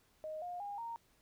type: tone with pitch steps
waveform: sine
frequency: 622.3 / 710.7 / 811.7 / 927 Hz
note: D#5 / F5 / G#5 / A#5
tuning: 0 / +30 / -40 / -10 cents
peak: -40 dBFS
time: 0.24-0.96 s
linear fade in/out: 0 ms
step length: 180 ms
effects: pink hiss -71 dBFS RMS until 1.21 s